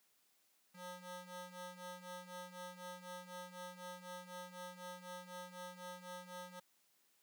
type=ring-modulated tone; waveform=15% pulse; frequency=360 Hz; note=F#4; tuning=47 cents flat; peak=-39 dBFS; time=0.74-6.6 s; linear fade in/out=10 ms; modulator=178 Hz; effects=white hiss -75 dBFS RMS until 7.22 s + high-pass 150 Hz 12 dB/octave